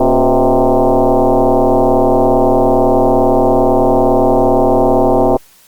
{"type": "tone with frequency modulation", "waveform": "sine", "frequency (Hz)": 146.83, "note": "D3", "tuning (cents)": 0, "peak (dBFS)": -7, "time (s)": [0, 5.37], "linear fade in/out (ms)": 5, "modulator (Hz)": 128, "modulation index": 5.6, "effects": ["white hiss -46 dBFS RMS until 5.67 s", "Opus 48 kbps"]}